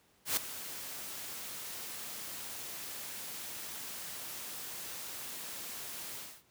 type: noise with ADSR envelope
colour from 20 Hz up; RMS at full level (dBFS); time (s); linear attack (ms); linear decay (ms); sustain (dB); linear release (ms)
white; -29; 0.25-6.43; 120; 5; -14; 270
effects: pink hiss -68 dBFS RMS until 6.5 s + high-pass 80 Hz 12 dB/octave